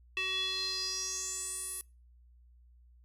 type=tone with band-pass filter sweep; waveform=square; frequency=376.9 Hz; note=F#4; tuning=32 cents sharp; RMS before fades=-36 dBFS; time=0.17-1.81 s; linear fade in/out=0 ms; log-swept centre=2800 to 11000 Hz; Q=6.1; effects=noise-tail reverb RT60 0.3 s tail -24 dB re dry + added 60 Hz sine -57 dBFS peak until 3.04 s